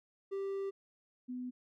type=tone pair in turn; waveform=triangle / sine; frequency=392.1 / 250.2 Hz; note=G4 / B3; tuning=0 / +23 cents; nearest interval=minor sixth; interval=777 cents; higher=first; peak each=-33 / -38 dBFS; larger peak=first; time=0.31-0.71 / 1.28-1.51 s; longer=first; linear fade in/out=20 ms; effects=none